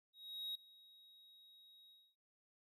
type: tone with ADSR envelope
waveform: triangle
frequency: 3792 Hz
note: A#7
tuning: 29 cents sharp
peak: -39 dBFS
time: 0.13-2.16 s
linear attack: 420 ms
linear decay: 5 ms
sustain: -21 dB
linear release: 260 ms
effects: noise-tail reverb RT60 0.4 s tail -24 dB re dry